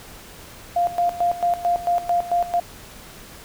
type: tone with tremolo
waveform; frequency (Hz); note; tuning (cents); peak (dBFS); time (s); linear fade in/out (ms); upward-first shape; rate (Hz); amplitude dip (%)
sine; 698.5; F5; 0; -16; 0.76-2.6; 5; square; 4.5; 80
effects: pink hiss -42 dBFS RMS until 3.44 s